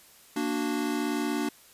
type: chord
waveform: square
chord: Bb augmented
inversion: none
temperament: equal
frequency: 233.1 / 293.7 / 370 Hz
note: Bb3 / D4 / F#4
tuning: 0 / 0 / 0 cents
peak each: -33 / -30 / -35 dBFS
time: 0.36-1.49 s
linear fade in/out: 5 ms
effects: white hiss -55 dBFS RMS until 1.73 s + resampled to 32000 Hz